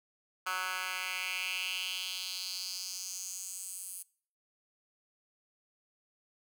10% pulse tone with high-pass filter sweep, 185 Hz, F#3, in tune, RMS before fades -38 dBFS, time 0.46-4.03 s, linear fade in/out 10 ms, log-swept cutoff 1400 to 9900 Hz, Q 3.2, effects noise-tail reverb RT60 0.5 s tail -23 dB re dry

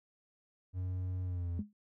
triangle tone with pitch glide, 91.8 to 86.15 Hz, F#2 to F2, -13 to -23 cents, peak -32 dBFS, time 0.73-1.63 s, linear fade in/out 50 ms, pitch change -110 cents, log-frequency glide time 1.23-1.51 s
sine tone with exponential decay, 207.7 Hz, G#3, in tune, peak -31 dBFS, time 1.59-1.73 s, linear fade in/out 2 ms, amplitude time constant 29 ms
effects none

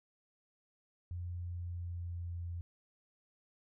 sine tone with pitch glide, 87.8 to 86.19 Hz, F2 to F2, +10 to -22 cents, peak -38 dBFS, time 1.11-2.61 s, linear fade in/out 0 ms, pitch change -32 cents, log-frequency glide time 1.32-2.43 s, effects none

